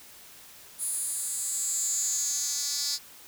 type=tone with high-pass filter sweep; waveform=10% pulse; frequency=286.5 Hz; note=D4; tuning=43 cents flat; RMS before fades=-30 dBFS; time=0.78-2.99 s; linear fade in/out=50 ms; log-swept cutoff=10000 to 5200 Hz; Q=5.9; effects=white hiss -50 dBFS RMS until 3.27 s